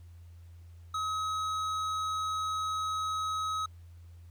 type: tone with hard clipping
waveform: triangle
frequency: 1275 Hz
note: D#6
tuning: 42 cents sharp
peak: -32 dBFS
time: 0.94-3.66 s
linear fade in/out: 5 ms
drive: 14 dB
effects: added 85 Hz sine -48 dBFS peak until 4.3 s + pink hiss -69 dBFS RMS until 4.3 s